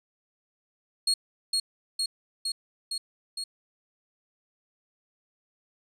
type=tone with echo; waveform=35% pulse; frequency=4294 Hz; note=C8; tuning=44 cents sharp; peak=-20 dBFS; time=1.07-1.14 s; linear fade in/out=5 ms; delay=460 ms; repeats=5; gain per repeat=-2 dB; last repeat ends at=3.44 s; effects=resampled to 32000 Hz